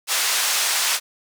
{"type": "band-pass noise", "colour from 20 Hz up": "white", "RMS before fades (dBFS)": -21, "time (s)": [0.07, 1], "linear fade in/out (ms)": 50, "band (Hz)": [840, 8300], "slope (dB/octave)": 12, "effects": []}